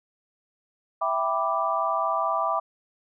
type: chord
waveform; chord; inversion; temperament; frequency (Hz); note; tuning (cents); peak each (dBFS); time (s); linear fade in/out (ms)
sine; E minor seventh; none; equal; 659.3 / 784 / 987.8 / 1174.7; E5 / G5 / B5 / D6; 0 / 0 / 0 / 0; -28 / -30 / -29 / -26; 1.01-2.6; 10
effects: none